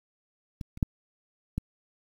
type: clicks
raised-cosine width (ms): 5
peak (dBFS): -23 / -30 / -10 / -16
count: 4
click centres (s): 0.612 / 0.774 / 0.828 / 1.58
effects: 8-bit